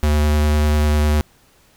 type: tone with vibrato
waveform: square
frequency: 75.1 Hz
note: D2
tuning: 39 cents sharp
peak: -14 dBFS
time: 0.03-1.21 s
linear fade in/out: 0 ms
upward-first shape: square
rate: 10 Hz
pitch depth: 9 cents each way
effects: pink hiss -54 dBFS RMS until 1.76 s